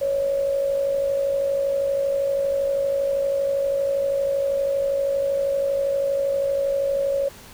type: tone with amplitude modulation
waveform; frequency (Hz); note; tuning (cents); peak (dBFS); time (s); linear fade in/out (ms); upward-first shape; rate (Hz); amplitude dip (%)
sine; 554.4; C#5; 0; -17; 0.01-7.29; 10; sine; 52.6; 50
effects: pink hiss -44 dBFS RMS until 7.53 s